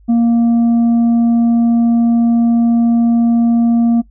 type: tone with tanh clipping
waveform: triangle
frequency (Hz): 233.5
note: A#3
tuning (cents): +3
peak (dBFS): -9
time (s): 0.08-4.02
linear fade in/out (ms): 20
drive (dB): 8
effects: noise-tail reverb RT60 0.1 s tail -19 dB re dry + added 50 Hz sine -42 dBFS peak until 4.1 s